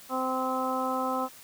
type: harmonic tone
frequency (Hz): 259.2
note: C4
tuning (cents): -16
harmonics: 1 / 2 / 3 / 4 / 5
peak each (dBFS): -33 / -33 / -33 / -33 / -33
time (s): 0.09-1.29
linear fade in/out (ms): 50
effects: white hiss -50 dBFS RMS until 1.43 s